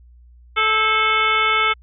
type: harmonic tone with a mistuned harmonic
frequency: 436.1 Hz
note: A4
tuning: 15 cents flat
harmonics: 1 / 2 / 3 / 4 / 5 / 6 / 7 / 8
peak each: -28 / -29 / -18 / -29 / -19 / -29 / -26 / -27 dBFS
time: 0.56-1.74 s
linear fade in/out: 20 ms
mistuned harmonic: 4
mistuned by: -140 cents
effects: added 60 Hz sine -44 dBFS peak until 1.82 s